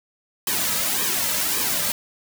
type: noise with flanger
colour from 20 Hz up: white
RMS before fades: -23 dBFS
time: 0.47-1.92 s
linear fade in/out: 2 ms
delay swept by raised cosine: 1.4 to 2.8 ms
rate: 1.8 Hz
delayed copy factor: -0.75
effects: none